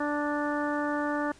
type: harmonic tone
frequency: 293.7 Hz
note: D4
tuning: in tune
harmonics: 1 / 2 / 3 / 4 / 5 / 6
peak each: -30 / -33 / -35 / -36 / -37 / -38 dBFS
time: 0-1.32 s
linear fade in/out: 5 ms
effects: pink hiss -55 dBFS RMS until 1.39 s + resampled to 22050 Hz